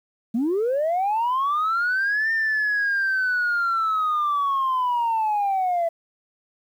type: linear two-way sweep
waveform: sine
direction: up then down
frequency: 214.3 to 1813 to 661 Hz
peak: -18 dBFS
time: 0.34-5.89 s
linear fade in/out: 10 ms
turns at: 2.31 s
effects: tanh soft clip ceiling -17 dBFS + 9-bit